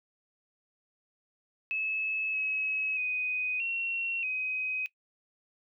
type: tone with pitch steps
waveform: sine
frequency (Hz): 2594 / 2564 / 2499 / 2728 / 2521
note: E7 / E7 / D#7 / F7 / D#7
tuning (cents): -28 / -49 / +7 / -41 / +22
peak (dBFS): -29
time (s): 1.71-4.86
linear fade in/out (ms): 0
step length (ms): 630
effects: noise-tail reverb RT60 0.1 s tail -20 dB re dry